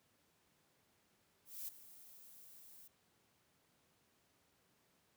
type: noise with ADSR envelope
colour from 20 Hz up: violet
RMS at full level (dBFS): -44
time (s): 1.45-2.88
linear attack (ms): 230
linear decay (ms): 13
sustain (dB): -15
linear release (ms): 8
effects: pink hiss -75 dBFS RMS until 5.16 s + high-pass 100 Hz 12 dB/octave